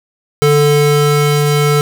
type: tone pair together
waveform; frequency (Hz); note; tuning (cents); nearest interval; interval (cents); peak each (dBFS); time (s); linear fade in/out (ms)
square; 146.83 / 440; D3 / A4; 0 / 0; octave + perfect fifth; 1900; -12; 0.42-1.81; 0
effects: none